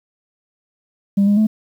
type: tone with pitch steps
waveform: sine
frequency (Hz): 199.2 / 204.4 / 216.3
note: G3 / G#3 / A3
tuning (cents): +28 / -27 / -29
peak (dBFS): -9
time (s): 1.17-1.47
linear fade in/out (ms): 10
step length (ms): 100
effects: tanh soft clip ceiling -9 dBFS + 8-bit